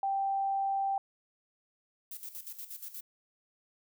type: tone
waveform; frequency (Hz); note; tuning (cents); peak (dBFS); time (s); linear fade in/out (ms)
sine; 784; G5; 0; -28; 0.03-0.98; 2
type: noise with tremolo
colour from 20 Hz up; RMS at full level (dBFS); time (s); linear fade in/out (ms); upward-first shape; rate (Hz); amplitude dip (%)
violet; -42; 2.11-3.01; 5; square; 8.4; 70
effects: none